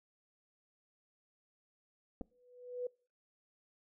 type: clicks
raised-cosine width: 2 ms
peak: -30 dBFS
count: 2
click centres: 2.211 / 2.215 s
type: tone with exponential growth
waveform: sine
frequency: 493.9 Hz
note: B4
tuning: in tune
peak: -33 dBFS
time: 2.31-2.87 s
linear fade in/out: 5 ms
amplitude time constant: 120 ms
effects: noise-tail reverb RT60 0.4 s tail -25 dB re dry